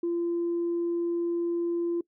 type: tone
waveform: sine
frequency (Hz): 342.5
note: F4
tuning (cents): -34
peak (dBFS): -24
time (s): 0.03-2.01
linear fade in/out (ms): 5
effects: noise-tail reverb RT60 0.1 s tail -22 dB re dry + tanh soft clip ceiling -22 dBFS